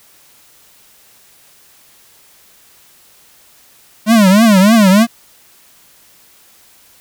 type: tone with vibrato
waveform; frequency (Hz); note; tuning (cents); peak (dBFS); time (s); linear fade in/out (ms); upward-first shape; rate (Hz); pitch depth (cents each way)
square; 207.2; G#3; -4; -6; 4.06-5.07; 50; triangle; 3.3; 230
effects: white hiss -47 dBFS RMS until 7 s